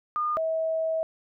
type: tone pair in turn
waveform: sine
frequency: 1217 / 644.7 Hz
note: D#6 / E5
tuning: -39 / -39 cents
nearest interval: major seventh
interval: 1100 cents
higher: first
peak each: -24 dBFS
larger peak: neither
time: 0.16-0.37 / 0.37-1.03 s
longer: second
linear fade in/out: 0 ms
effects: none